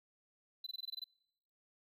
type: tone bursts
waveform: triangle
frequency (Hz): 4017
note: B7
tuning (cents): +29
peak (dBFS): -39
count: 9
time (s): 0.64-1.042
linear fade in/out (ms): 5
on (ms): 26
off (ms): 21
effects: noise-tail reverb RT60 0.9 s tail -26 dB re dry